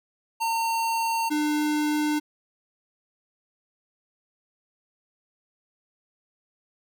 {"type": "tone pair in turn", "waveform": "square", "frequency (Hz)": [911, 300.5], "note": ["A#5", "D4"], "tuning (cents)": [-40, 40], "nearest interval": "octave + perfect fifth", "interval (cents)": 1920, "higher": "first", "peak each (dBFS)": [-24, -23], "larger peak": "second", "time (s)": [[0.4, 1.3], [1.3, 2.2]], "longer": "neither", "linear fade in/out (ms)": 20, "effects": []}